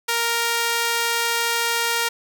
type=tone with high-pass filter; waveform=sawtooth; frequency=466.2 Hz; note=A#4; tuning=in tune; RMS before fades=-22 dBFS; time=0.08-2.09 s; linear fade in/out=10 ms; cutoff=1100 Hz; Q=0.6; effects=none